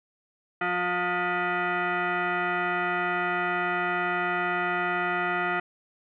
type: tone with frequency modulation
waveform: sine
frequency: 357.1 Hz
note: F4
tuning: 39 cents sharp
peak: -24 dBFS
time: 0.61-5.6 s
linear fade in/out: 5 ms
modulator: 534 Hz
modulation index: 3.4
effects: none